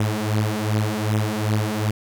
sawtooth beating tone pair, 105.7 / 108.3 Hz, G#2 / A2, +31 / -27 cents, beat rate 2.6 Hz, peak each -19 dBFS, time 0-1.91 s, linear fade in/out 5 ms, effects none

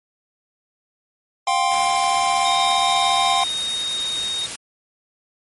square chord, F suspended second, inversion none, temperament equal with one note detuned, 707 / 784 / 1046.5 Hz, F5 / G5 / C6, +21 / 0 / 0 cents, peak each -23 / -21 / -22 dBFS, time 1.47-3.44 s, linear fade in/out 5 ms
white noise, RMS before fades -30 dBFS, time 1.71-4.56 s, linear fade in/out 5 ms
sine tone, 3722 Hz, A#7, 3 cents flat, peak -22 dBFS, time 2.45-4.46 s, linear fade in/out 0 ms
effects MP3 48 kbps

